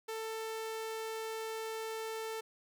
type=tone; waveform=sawtooth; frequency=444 Hz; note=A4; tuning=16 cents sharp; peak=-34 dBFS; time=0.08-2.41 s; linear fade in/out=10 ms; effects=none